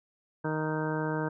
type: harmonic tone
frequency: 155.56 Hz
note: D#3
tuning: in tune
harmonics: 1 / 2 / 3 / 4 / 5 / 6 / 7 / 8 / 9 / 10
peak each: -33 / -34 / -35 / -39 / -47 / -37 / -49 / -44 / -46 / -39 dBFS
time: 0.44-1.29 s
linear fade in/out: 10 ms
effects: none